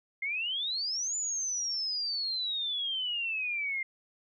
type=exponential two-way sweep; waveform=sine; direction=up then down; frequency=2093 to 7070 to 2093 Hz; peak=-30 dBFS; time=0.22-3.83 s; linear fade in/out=5 ms; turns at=1.16 s; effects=none